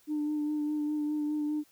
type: tone with vibrato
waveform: sine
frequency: 299.7 Hz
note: D4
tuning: 35 cents sharp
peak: -27 dBFS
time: 0.07-1.64 s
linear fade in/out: 50 ms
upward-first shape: sine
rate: 4.9 Hz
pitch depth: 20 cents each way
effects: tanh soft clip ceiling -25 dBFS + white hiss -64 dBFS RMS until 1.71 s